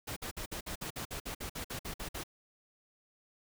pink noise bursts, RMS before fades -40 dBFS, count 15, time 0.07-2.237 s, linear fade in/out 10 ms, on 95 ms, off 53 ms, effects none

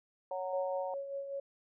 sine chord, F# major, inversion second, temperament just, 555 / 740 / 925 Hz, C#5 / F#5 / A#5, +2 / 0 / -14 cents, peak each -37 / -40 / -42 dBFS, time 0.31-0.94 s, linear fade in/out 2 ms
sine tone with tremolo, 554.4 Hz, C#5, in tune, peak -35 dBFS, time 0.53-1.4 s, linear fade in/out 5 ms, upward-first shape sine, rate 5.1 Hz, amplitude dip 50%
effects none

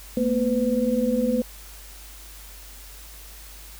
sine tone cluster, 223.7 / 243.3 / 506 Hz, A3 / B3 / B4, +29 / -26 / +42 cents, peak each -24 dBFS, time 0.17-1.42 s, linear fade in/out 2 ms, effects added 50 Hz sine -43 dBFS peak until 3.79 s + white hiss -45 dBFS RMS until 3.79 s

